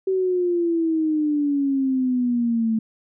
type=exponential sweep; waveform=sine; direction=down; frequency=383.3 to 220 Hz; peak=-18 dBFS; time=0.07-2.79 s; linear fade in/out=5 ms; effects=none